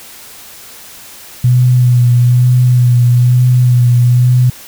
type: tone with vibrato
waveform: sine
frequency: 123.47 Hz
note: B2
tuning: in tune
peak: -5 dBFS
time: 1.44-4.5 s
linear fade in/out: 5 ms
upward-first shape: sine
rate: 1.1 Hz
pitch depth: 26 cents each way
effects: white hiss -34 dBFS RMS until 4.67 s